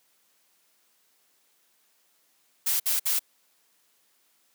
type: noise bursts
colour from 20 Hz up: blue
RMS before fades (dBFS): -25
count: 3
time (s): 2.66-3.194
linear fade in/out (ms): 10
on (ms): 140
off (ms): 57
effects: white hiss -67 dBFS RMS until 4.54 s + high-pass 200 Hz 12 dB/octave